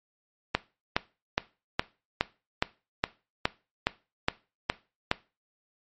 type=click train; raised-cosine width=0.3 ms; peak=-6 dBFS; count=12; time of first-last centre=0.55-5.114 s; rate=2.41 Hz; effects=noise-tail reverb RT60 0.3 s tail -19 dB re dry + MP3 32 kbps

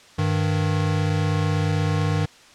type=tone pair together; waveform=square; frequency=98.6 / 154.71 Hz; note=G2 / D#3; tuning=+11 / -10 cents; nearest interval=minor sixth; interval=779 cents; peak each=-23 dBFS; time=0.18-2.26 s; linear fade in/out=10 ms; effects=white hiss -49 dBFS RMS until 2.54 s + low-pass 6000 Hz 12 dB/octave

